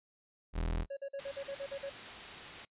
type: tone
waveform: 35% pulse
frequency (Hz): 40.96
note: E1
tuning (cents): -10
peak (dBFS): -30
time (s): 0.53-0.86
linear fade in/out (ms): 50
type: tone bursts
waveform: triangle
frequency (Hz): 554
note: C#5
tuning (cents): -1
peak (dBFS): -35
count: 9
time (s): 0.9-1.898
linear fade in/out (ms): 10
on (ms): 70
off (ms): 46
type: noise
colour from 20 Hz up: white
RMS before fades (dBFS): -45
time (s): 1.19-2.65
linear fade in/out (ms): 0
effects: noise-tail reverb RT60 0.1 s tail -24 dB re dry + resampled to 8000 Hz